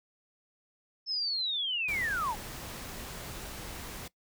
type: linear sweep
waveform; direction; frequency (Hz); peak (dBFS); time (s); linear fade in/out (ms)
sine; down; 5300 to 773; -29; 1.06-2.36; 50
type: noise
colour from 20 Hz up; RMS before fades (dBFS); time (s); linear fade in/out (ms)
pink; -42; 1.88-4.08; 5
effects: noise-tail reverb RT60 0.1 s tail -20 dB re dry